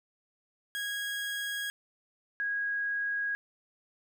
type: tone pair in turn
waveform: 30% pulse / sine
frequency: 1647 / 1647 Hz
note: G#6 / G#6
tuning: -15 / -15 cents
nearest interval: unison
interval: 0 cents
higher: neither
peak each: -30 / -29 dBFS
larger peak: second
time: 0.75-1.7 / 2.4-3.35 s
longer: neither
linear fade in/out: 0 ms
effects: none